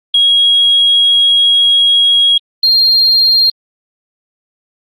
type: tone pair in turn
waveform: sine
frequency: 3298 / 4205 Hz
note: G#7 / C8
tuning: -13 / +8 cents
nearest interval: major third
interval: 421 cents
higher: second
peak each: -5 dBFS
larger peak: neither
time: 0.14-2.38 / 2.63-3.5 s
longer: first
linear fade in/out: 5 ms
effects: tanh soft clip ceiling -2 dBFS + Opus 24 kbps